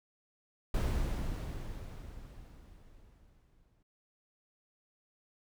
brown noise with exponential decay, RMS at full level -29 dBFS, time 0.74-3.83 s, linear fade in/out 5 ms, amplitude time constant 670 ms, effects none

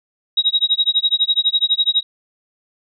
sine tone with tremolo, 3812 Hz, A#7, 38 cents sharp, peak -10 dBFS, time 0.37-2.03 s, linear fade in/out 5 ms, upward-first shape sine, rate 12 Hz, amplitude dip 100%, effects none

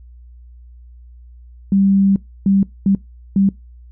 sine tone bursts at uneven times, 196 Hz, G3, in tune, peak -10 dBFS, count 4, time 1.72-2.16 / 2.46-2.63 / 2.86-2.95 / 3.36-3.49 s, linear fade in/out 2 ms, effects noise-tail reverb RT60 0.2 s tail -23 dB re dry + added 60 Hz sine -38 dBFS peak until 3.91 s

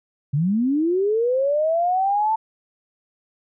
sine linear sweep, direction up, 132.5 to 894 Hz, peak -17 dBFS, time 0.33-2.36 s, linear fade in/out 10 ms, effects none

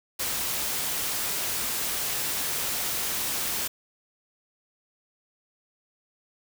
white noise, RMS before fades -29 dBFS, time 0.19-3.68 s, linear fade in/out 10 ms, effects none

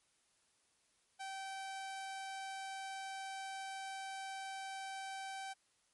sawtooth tone, 774 Hz, G5, 22 cents flat, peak -39 dBFS, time 1.19-5.54 s, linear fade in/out 20 ms, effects white hiss -75 dBFS RMS until 5.93 s + MP3 48 kbps

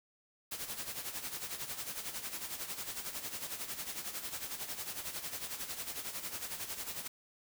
white noise with tremolo, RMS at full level -39 dBFS, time 0.51-7.08 s, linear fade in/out 10 ms, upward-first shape sine, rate 11 Hz, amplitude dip 65%, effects none

